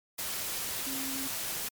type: tone in noise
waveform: sine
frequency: 268.7 Hz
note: C4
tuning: 46 cents sharp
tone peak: -38 dBFS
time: 0.86-1.28 s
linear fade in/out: 10 ms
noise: white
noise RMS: -35 dBFS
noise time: 0.18-1.69 s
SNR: -6 dB
effects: MP3 96 kbps